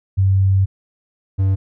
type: tone pair in turn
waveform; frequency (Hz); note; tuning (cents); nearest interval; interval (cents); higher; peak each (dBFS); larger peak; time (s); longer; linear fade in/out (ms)
sine / triangle; 96.3 / 96.3; G2 / G2; -30 / -30; unison; 0; neither; -11; neither; 0.17-0.66 / 1.38-1.56; first; 20
effects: none